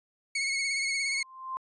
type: tone with vibrato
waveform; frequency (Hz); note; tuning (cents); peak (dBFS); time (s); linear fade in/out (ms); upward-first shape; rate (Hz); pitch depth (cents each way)
sawtooth; 2195; C#7; -18; -24; 0.35-1.23; 5; sine; 17; 35
type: tone with exponential growth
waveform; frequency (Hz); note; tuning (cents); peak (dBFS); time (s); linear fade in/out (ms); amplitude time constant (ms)
sine; 1046.5; C6; 0; -29; 1.01-1.57; 0; 120
effects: resampled to 22050 Hz